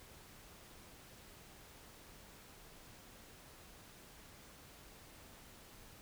silence, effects pink hiss -58 dBFS RMS until 6.01 s

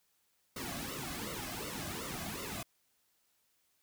pink noise with flanger, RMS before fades -41 dBFS, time 0.56-2.63 s, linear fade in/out 5 ms, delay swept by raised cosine 1.2 to 2.2 ms, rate 2.7 Hz, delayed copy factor -0.85, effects white hiss -75 dBFS RMS until 3.82 s

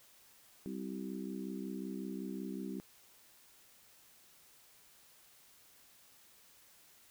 harmonic tone with a mistuned harmonic, 65.41 Hz, C2, in tune, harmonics 3 / 4 / 5 / 6, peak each -42 / -44 / -46 / -48 dBFS, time 0.66-2.8 s, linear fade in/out 0 ms, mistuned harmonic 6, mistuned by -38 cents, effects white hiss -63 dBFS RMS until 7.1 s

